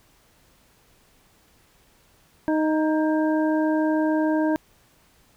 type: harmonic tone with a mistuned harmonic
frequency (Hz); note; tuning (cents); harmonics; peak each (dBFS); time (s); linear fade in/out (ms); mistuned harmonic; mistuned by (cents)
311.1; D#4; 0; 1 / 2 / 3 / 5; -20 / -26 / -30 / -34; 2.48-4.56; 0; 5; +39
effects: pink hiss -59 dBFS RMS until 5.36 s